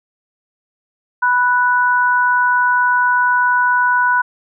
sine tone pair together, 987.8 / 1480 Hz, B5 / F#6, 0 / 0 cents, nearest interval perfect fifth, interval 700 cents, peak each -14 dBFS, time 1.22-4.22 s, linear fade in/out 10 ms, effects none

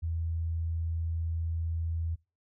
sine tone, 82.41 Hz, E2, in tune, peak -29 dBFS, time 0.02-2.16 s, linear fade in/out 20 ms, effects noise-tail reverb RT60 0.3 s tail -25 dB re dry

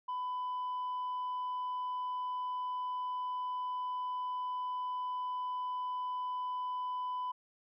sine tone, 1000 Hz, B5, 21 cents sharp, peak -32 dBFS, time 0.08-7.32 s, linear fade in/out 10 ms, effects tanh soft clip ceiling -33 dBFS

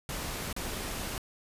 pink noise with dropouts, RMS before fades -36 dBFS, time 0.09-1.18 s, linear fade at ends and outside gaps 1 ms, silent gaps 0.528-0.564 s, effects resampled to 32000 Hz

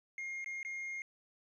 triangle tone with dropouts, 2132 Hz, C7, 32 cents sharp, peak -37 dBFS, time 0.18-1.02 s, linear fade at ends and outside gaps 1 ms, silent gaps 0.444-0.46 / 0.63-0.649 s, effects resampled to 22050 Hz

